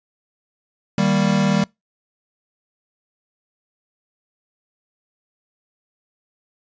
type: chord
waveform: square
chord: Eb major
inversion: none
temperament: equal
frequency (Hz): 155.56 / 196 / 233.1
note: Eb3 / G3 / Bb3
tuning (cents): 0 / 0 / 0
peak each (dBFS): -22 / -18 / -24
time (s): 0.98-1.64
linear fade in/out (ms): 2
effects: noise-tail reverb RT60 0.2 s tail -26 dB re dry + resampled to 16000 Hz